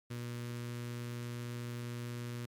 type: tone with notch filter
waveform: sawtooth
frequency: 120.1 Hz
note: B2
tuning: 48 cents flat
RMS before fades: -41 dBFS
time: 0.1-2.46 s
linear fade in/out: 10 ms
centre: 750 Hz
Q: 1.3
effects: MP3 96 kbps